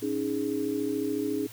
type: chord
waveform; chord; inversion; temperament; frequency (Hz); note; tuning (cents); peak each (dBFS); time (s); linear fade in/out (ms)
sine; C# suspended second; none; equal; 277.2 / 311.1 / 415.3; C#4 / D#4 / G#4; 0 / 0 / 0; -31; 0.02-1.47; 10
effects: added 110 Hz sine -48 dBFS peak until 1.52 s + white hiss -48 dBFS RMS until 1.52 s